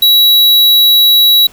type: tone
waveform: square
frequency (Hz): 3900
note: B7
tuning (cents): -23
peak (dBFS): -5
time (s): 0.02-1.47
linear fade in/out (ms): 5
effects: pink hiss -40 dBFS RMS until 1.52 s